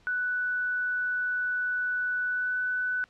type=tone with pitch glide; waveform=sine; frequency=1485 to 1495.3 Hz; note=F#6 to F#6; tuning=+6 to +18 cents; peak=-26 dBFS; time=0.07-3.04 s; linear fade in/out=0 ms; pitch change=+12 cents; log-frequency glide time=2.27-2.56 s; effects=pink hiss -62 dBFS RMS until 3.09 s + low-pass 5000 Hz 12 dB/octave